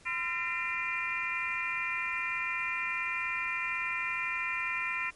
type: harmonic tone with a mistuned harmonic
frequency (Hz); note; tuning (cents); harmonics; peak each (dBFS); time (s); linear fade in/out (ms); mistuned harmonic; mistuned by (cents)
341.7; F4; -38; 3 / 4 / 5 / 6 / 7 / 8; -40 / -40 / -38 / -39 / -33 / -43; 0.05-5.11; 20; 5; +110
effects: pink hiss -58 dBFS RMS until 5.15 s + MP3 48 kbps